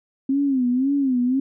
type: tone with vibrato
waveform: sine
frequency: 263.3 Hz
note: C4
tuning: 11 cents sharp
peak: -17 dBFS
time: 0.29-1.4 s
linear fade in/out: 5 ms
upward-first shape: sine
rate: 1.9 Hz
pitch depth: 130 cents each way
effects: none